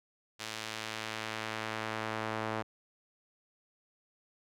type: tone with band-pass filter sweep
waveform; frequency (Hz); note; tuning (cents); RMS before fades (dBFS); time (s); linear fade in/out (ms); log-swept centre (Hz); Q
sawtooth; 110; A2; 0; -38; 0.39-2.63; 20; 4400 to 1000; 0.72
effects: none